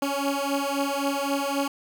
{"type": "beating tone pair", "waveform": "15% pulse", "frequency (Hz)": [277.2, 281], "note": ["C#4", "C#4"], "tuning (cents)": [0, 24], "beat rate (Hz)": 3.8, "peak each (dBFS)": -21, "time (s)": [0.02, 1.68], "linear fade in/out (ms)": 5, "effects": []}